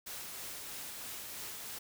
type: noise with tremolo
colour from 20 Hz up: white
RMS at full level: -43 dBFS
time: 0.06-1.79 s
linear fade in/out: 10 ms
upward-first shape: triangle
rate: 3.1 Hz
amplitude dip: 25%
effects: none